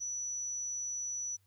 sine tone, 5920 Hz, F#8, in tune, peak -35 dBFS, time 0-1.37 s, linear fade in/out 20 ms, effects added 97 Hz sine -68 dBFS peak until 1.46 s + white hiss -75 dBFS RMS until 1.46 s

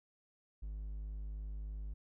triangle tone, 51.6 Hz, G#1, 10 cents flat, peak -38 dBFS, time 0.62-1.94 s, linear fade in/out 10 ms, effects none

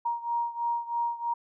sine beating tone pair, 940 / 943.1 Hz, A#5 / A#5, +14 / +20 cents, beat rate 3.1 Hz, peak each -29 / -32 dBFS, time 0.05-1.34 s, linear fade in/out 10 ms, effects none

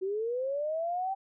sine linear sweep, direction up, 368.7 to 784 Hz, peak -29 dBFS, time 0.01-1.15 s, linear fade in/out 20 ms, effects none

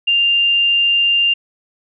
sine tone, 2794 Hz, F7, in tune, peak -11 dBFS, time 0.07-1.34 s, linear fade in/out 10 ms, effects none

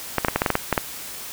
clicks, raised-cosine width 0.5 ms, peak -3 dBFS, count 10, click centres 0.183 / 0.248 / 0.284 / 0.36 / 0.419 / 0.462 / 0.503 / 0.554 / 0.727 / 0.778 s, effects white hiss -35 dBFS RMS until 1.32 s

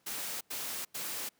white noise bursts, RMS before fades -38 dBFS, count 3, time 0.06-1.292 s, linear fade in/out 10 ms, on 350 ms, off 91 ms, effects pink hiss -71 dBFS RMS until 1.39 s + high-pass 150 Hz 12 dB/octave

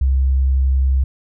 sine tone with vibrato, 66.3 Hz, C2, 23 cents sharp, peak -12 dBFS, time 0.01-1.04 s, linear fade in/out 5 ms, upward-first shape triangle, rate 11 Hz, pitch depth 9 cents each way, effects none

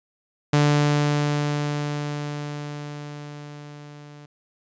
sawtooth tone with level ramp, 146.83 Hz, D3, in tune, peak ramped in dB -11 to -38 dBFS, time 0.53-4.26 s, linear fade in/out 5 ms, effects resampled to 16000 Hz

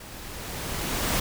pink noise with level ramp, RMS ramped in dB -43 to -24 dBFS, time 0-1.2 s, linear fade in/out 5 ms, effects none

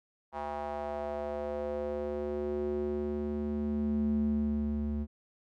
square tone with band-pass filter sweep, 73.42 Hz, D2, in tune, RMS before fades -33 dBFS, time 0.32-5.07 s, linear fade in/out 50 ms, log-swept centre 860 to 160 Hz, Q 3.5, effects none

